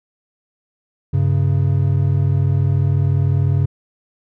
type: tone pair together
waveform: triangle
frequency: 97.3 / 137.42 Hz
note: G2 / C#3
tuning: -12 / -15 cents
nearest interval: tritone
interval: 597 cents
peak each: -14 dBFS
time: 1.13-3.66 s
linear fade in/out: 10 ms
effects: none